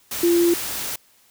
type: tone in noise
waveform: sine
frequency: 343.8 Hz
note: F4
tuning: 27 cents flat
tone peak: -14 dBFS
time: 0.23-0.54 s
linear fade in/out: 5 ms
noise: white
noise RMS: -28 dBFS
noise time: 0.11-0.96 s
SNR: +11 dB
effects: white hiss -57 dBFS RMS until 1.3 s